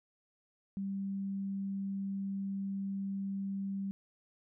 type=tone; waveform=sine; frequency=196 Hz; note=G3; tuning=in tune; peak=-34 dBFS; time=0.77-3.91 s; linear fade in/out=0 ms; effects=none